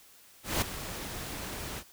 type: noise with ADSR envelope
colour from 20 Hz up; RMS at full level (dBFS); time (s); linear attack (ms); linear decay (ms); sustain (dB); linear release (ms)
pink; -27; 0.43-1.84; 190; 4; -12; 61
effects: white hiss -57 dBFS RMS until 1.92 s